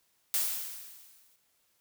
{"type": "noise with exponential decay", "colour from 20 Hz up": "blue", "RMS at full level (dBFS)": -27, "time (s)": [0.34, 1.36], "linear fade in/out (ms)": 0, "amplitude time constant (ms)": 220, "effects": ["white hiss -72 dBFS RMS until 1.8 s"]}